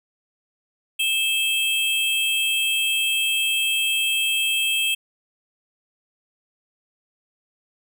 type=tone pair together; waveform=square; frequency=2628 / 3210 Hz; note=E7 / G7; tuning=-6 / +40 cents; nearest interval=minor third; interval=346 cents; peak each=-23 dBFS; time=0.99-4.95 s; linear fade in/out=10 ms; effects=none